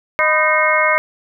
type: harmonic tone with a mistuned harmonic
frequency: 308.9 Hz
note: D#4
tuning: 12 cents flat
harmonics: 2 / 3 / 4 / 5 / 6 / 7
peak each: -18 / -21 / -19 / -21 / -22 / -16 dBFS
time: 0.19-0.98 s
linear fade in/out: 0 ms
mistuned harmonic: 3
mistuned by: +130 cents
effects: none